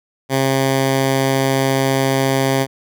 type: tone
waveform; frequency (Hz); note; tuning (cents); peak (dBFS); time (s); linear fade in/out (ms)
10% pulse; 134.4; C3; +47; -6; 0.29-2.67; 50
effects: none